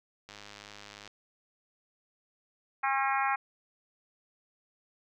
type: click train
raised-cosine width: 0.2 ms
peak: -29 dBFS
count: 82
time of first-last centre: 0.29-1.076 s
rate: 103 Hz
type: harmonic tone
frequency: 270.7 Hz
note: C#4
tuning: 41 cents flat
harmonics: 3 / 4 / 5 / 6 / 7 / 8 / 9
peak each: -30 / -32 / -34 / -36 / -37 / -38 / -39 dBFS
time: 2.83-3.36 s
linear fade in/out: 10 ms
effects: none